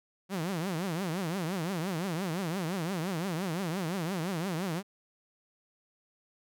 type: tone with vibrato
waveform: sawtooth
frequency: 176.5 Hz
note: F3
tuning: 19 cents sharp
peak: -27 dBFS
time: 0.29-4.83 s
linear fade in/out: 50 ms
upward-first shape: triangle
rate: 5.8 Hz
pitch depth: 260 cents each way
effects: none